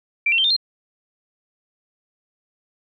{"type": "tone with pitch steps", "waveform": "sine", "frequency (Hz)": [2349, 2714, 3136, 3623, 4185], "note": ["D7", "E7", "G7", "A7", "C8"], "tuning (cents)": [0, 50, 0, 50, 0], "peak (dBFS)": -15, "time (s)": [0.26, 0.565], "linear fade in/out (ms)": 5, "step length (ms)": 61, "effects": []}